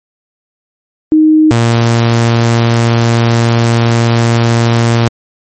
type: tone pair in turn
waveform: sine / sawtooth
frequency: 311.1 / 116.53 Hz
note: D#4 / A#2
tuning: 0 / 0 cents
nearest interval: octave + perfect fourth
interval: 1700 cents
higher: first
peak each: -3 dBFS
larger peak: neither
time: 1.12-1.51 / 1.51-5.08 s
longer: second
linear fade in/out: 0 ms
effects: MP3 32 kbps